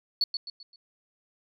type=tone with echo; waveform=sine; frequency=4435 Hz; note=C#8; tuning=in tune; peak=-20 dBFS; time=0.21-0.24 s; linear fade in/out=2 ms; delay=130 ms; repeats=4; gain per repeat=-8 dB; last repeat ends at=0.76 s; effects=tanh soft clip ceiling -16 dBFS